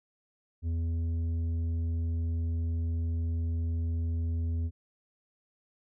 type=tone with tanh clipping; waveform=sine; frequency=83 Hz; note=E2; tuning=12 cents sharp; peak=-29 dBFS; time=0.62-4.71 s; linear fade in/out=50 ms; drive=7 dB; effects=none